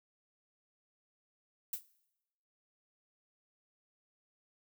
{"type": "noise with exponential decay", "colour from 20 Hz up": "violet", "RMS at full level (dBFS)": -32, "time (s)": [1.73, 1.85], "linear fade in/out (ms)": 5, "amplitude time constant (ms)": 24, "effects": ["noise-tail reverb RT60 0.9 s tail -20 dB re dry"]}